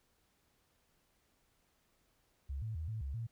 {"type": "tone with pitch steps", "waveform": "sine", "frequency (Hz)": [68.9, 110.5, 79.3, 110.1, 68.5, 115], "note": ["C#2", "A2", "D#2", "A2", "C#2", "A#2"], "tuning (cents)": [-10, 8, 33, 2, -20, -23], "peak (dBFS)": -37, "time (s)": [2.49, 3.27], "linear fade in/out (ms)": 10, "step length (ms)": 130, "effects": ["pink hiss -75 dBFS RMS until 3.31 s"]}